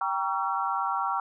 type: chord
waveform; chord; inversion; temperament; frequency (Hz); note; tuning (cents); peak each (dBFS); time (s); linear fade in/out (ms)
sine; G diminished seventh; none; just; 784 / 940.8 / 1128.9 / 1354.7; G5 / Bb5 / Db6 / Fb6; 0 / +16 / +31 / +47; -31; 0.01-1.2; 2
effects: none